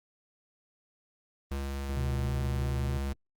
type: tone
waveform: square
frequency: 68.9 Hz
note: C#2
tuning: 10 cents flat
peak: -31 dBFS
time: 1.51-3.13 s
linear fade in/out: 5 ms
type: tone with vibrato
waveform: triangle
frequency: 123.47 Hz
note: B2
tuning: in tune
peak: -29 dBFS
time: 1.96-2.98 s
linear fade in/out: 10 ms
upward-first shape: square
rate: 3.2 Hz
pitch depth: 30 cents each way
effects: Opus 24 kbps